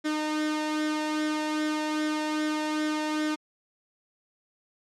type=tone with flanger; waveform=sawtooth; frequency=306.1 Hz; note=D#4; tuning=28 cents flat; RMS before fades=-28 dBFS; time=0.04-3.36 s; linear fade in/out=20 ms; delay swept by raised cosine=0.55 to 1.14 ms; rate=2.5 Hz; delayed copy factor=+0.55; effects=low-pass 7000 Hz 12 dB/octave + MP3 96 kbps